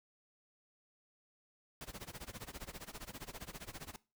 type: noise with tremolo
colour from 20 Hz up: pink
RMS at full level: -45 dBFS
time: 1.81-3.96 s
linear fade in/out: 0 ms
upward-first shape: sine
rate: 15 Hz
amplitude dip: 95%
effects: noise-tail reverb RT60 0.3 s tail -20 dB re dry